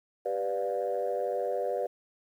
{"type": "chord", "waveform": "sine", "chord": "G dominant seventh", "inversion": "none", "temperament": "equal with one note detuned", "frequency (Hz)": [392, 493.9, 587.3, 704.9], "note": ["G4", "B4", "D5", "F5"], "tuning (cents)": [0, 0, 0, 16], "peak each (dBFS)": [-35, -31, -32, -35], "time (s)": [0.25, 1.87], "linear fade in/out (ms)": 10, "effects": ["tanh soft clip ceiling -20 dBFS", "10-bit"]}